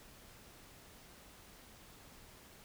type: silence
effects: pink hiss -58 dBFS RMS until 2.64 s